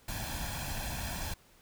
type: noise with comb filter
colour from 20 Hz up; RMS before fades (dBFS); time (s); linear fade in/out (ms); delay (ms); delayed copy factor
pink; -37; 0.08-1.34; 5; 1.2; +0.7
effects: pink hiss -62 dBFS RMS until 1.61 s